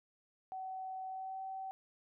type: tone with pitch glide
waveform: sine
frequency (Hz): 756 to 765.7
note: F#5 to G5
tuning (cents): +37 to -41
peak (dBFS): -40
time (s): 0.52-1.71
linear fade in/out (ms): 0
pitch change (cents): +22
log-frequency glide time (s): 1.06-1.41
effects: none